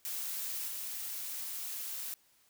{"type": "noise with level steps", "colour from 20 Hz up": "blue", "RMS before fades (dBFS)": [-38, -40], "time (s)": [0.05, 2.14], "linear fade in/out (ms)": 0, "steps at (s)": 0.68, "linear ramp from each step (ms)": 2, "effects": ["white hiss -68 dBFS RMS until 2.49 s"]}